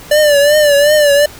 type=tone with vibrato; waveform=square; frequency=587.3 Hz; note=D5; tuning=in tune; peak=-7 dBFS; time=0.11-1.26 s; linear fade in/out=5 ms; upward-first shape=triangle; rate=2.7 Hz; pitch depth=79 cents each way; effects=pink hiss -34 dBFS RMS until 1.39 s